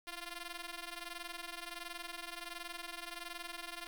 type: ring-modulated tone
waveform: 5% pulse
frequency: 347.3 Hz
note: F4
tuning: 10 cents flat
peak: -29 dBFS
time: 0.07-3.87 s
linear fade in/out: 0 ms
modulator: 358 Hz
effects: none